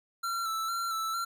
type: tone with vibrato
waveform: square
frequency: 1343 Hz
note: E6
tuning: 32 cents sharp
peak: -31 dBFS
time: 0.23-1.25 s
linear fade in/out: 10 ms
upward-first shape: square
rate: 2.2 Hz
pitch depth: 30 cents each way
effects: none